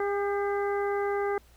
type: harmonic tone with a mistuned harmonic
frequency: 404 Hz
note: G#4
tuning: 48 cents flat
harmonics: 1 / 2 / 3 / 4 / 5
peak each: -27 / -33 / -37 / -39 / -41 dBFS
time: 0-1.38 s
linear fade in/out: 2 ms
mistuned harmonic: 4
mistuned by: -35 cents
effects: added 60 Hz sine -56 dBFS peak until 1.56 s + pink hiss -61 dBFS RMS until 1.56 s